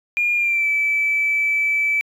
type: tone with pitch glide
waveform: triangle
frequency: 2417 to 2311 Hz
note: D7 to D7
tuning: +49 to -28 cents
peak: -13 dBFS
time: 0.17-2.01 s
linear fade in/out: 0 ms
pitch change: -77 cents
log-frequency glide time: 0.36-0.68 s
effects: tanh soft clip ceiling -14 dBFS